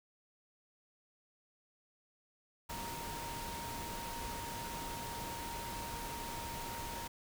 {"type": "tone in noise", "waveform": "sine", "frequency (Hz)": 932.3, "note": "A#5", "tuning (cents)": 0, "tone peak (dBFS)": -44, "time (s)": [2.69, 7.08], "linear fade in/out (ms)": 10, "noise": "pink", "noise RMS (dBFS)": -44, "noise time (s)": [2.69, 7.08], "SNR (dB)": -3, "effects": []}